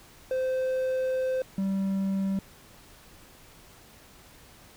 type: tone pair in turn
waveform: triangle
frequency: 518 / 194.03 Hz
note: C5 / G3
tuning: -17 / -17 cents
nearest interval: octave + perfect fourth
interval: 1700 cents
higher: first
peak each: -23 dBFS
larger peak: neither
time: 0.31-1.42 / 1.58-2.39 s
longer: first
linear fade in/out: 2 ms
effects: pink hiss -53 dBFS RMS until 4.76 s